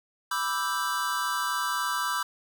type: chord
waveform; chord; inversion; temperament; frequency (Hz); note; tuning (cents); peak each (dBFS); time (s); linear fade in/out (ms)
square; E minor seventh; second; equal; 987.8 / 1174.7 / 1318.5 / 1568; B5 / D6 / E6 / G6; 0 / 0 / 0 / 0; -33; 0.31-2.23; 5
effects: none